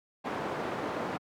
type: low-pass noise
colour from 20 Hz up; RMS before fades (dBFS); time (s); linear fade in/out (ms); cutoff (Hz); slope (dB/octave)
white; -34; 0.24-1.18; 20; 930; 12
effects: high-pass 150 Hz 12 dB/octave